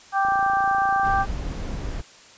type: harmonic tone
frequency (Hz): 392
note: G4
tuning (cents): 0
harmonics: 2 / 3 / 4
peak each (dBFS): -20 / -24 / -26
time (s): 0.12-1.26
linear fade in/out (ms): 50
type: click train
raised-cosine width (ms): 2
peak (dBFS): -26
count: 26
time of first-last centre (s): 0.25-1.14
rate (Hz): 28.1
type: noise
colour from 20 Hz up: brown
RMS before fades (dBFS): -29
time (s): 1.03-2.02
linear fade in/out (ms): 20
effects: white hiss -48 dBFS RMS until 2.37 s + resampled to 16000 Hz